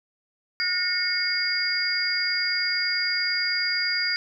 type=tone cluster; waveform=sine; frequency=1440 / 1832 / 2189 / 4820 Hz; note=F#6 / A#6 / C#7 / D8; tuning=-47 / -31 / -22 / +44 cents; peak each=-30 / -30 / -29 / -25 dBFS; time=0.6-4.16 s; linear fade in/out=0 ms; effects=none